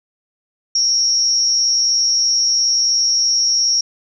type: tone with amplitude modulation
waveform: sine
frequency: 5588 Hz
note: F8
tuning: in tune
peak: -9 dBFS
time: 0.75-3.81 s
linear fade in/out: 5 ms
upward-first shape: sine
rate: 257 Hz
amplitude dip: 80%
effects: none